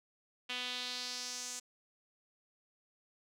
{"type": "tone with band-pass filter sweep", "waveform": "sawtooth", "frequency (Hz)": 248.7, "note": "B3", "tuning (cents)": 12, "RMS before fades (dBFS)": -41, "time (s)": [0.49, 1.6], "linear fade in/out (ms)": 10, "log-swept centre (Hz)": [3000, 7100], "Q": 2.8, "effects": []}